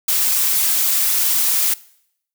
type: noise with flanger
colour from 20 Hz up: blue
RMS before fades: -17 dBFS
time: 0.08-1.74 s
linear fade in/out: 5 ms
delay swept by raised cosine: 0.83 to 5.93 ms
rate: 3.9 Hz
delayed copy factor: +0.5
effects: noise-tail reverb RT60 0.7 s tail -21 dB re dry